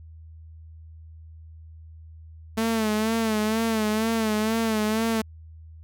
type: tone with vibrato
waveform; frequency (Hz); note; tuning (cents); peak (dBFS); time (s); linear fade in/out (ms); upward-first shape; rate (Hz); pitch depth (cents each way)
sawtooth; 220; A3; 0; -18; 2.57-5.22; 10; sine; 2.1; 61
effects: added 80 Hz sine -42 dBFS peak until 5.83 s